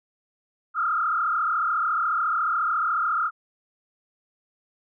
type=tone with frequency modulation; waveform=sine; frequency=1318.5 Hz; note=E6; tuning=in tune; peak=-21 dBFS; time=0.74-3.31 s; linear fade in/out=50 ms; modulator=34.1 Hz; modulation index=2.7; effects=none